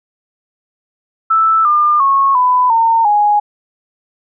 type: tone with pitch steps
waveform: sine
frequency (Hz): 1318.5 / 1202.1 / 1096 / 999.2 / 911 / 830.6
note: E6 / D6 / C#6 / B5 / A#5 / G#5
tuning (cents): 0 / +40 / -20 / +20 / -40 / 0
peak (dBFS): -8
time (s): 1.3-3.4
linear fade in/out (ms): 10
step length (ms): 350
effects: none